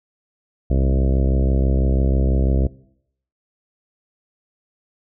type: harmonic tone with a mistuned harmonic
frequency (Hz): 66.1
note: C2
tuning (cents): +18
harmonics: 1 / 2 / 3 / 4 / 5 / 6 / 7 / 8 / 9 / 10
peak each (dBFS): -16 / -22 / -26 / -28 / -30 / -32 / -33 / -34 / -35 / -36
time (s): 0.7-2.67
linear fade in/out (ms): 5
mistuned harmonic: 1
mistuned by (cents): -59
effects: noise-tail reverb RT60 0.7 s tail -20 dB re dry